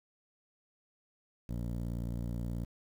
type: tone with low-pass filter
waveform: 15% pulse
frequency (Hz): 58.6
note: A#1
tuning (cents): +10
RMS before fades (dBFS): -37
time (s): 1.49-2.65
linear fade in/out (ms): 5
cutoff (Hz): 390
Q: 0.78
effects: 9-bit